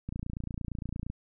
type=click train; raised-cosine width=5 ms; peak=-23 dBFS; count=30; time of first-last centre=0.09-1.1 s; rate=28.7 Hz; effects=none